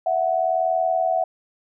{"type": "tone pair together", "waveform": "sine", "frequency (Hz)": [659.3, 740], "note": ["E5", "F#5"], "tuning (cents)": [0, 0], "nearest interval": "major second", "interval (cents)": 200, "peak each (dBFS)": -21, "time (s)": [0.06, 1.24], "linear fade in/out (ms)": 5, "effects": []}